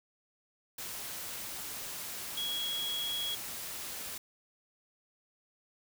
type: tone in noise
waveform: sine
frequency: 3322 Hz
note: G#7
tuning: in tune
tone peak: -33 dBFS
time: 2.37-3.35 s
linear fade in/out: 5 ms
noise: white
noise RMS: -41 dBFS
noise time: 0.78-4.18 s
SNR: +5 dB
effects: none